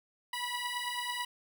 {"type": "beating tone pair", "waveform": "15% pulse", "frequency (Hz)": [973, 982.1], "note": ["B5", "B5"], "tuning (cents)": [-26, -10], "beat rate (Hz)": 9.1, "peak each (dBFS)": [-30, -31], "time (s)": [0.33, 1.25], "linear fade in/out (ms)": 5, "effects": []}